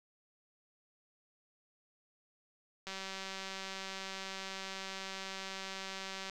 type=click train; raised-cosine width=0.2 ms; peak=-25 dBFS; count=659; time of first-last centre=2.87-6.297 s; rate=192 Hz; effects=none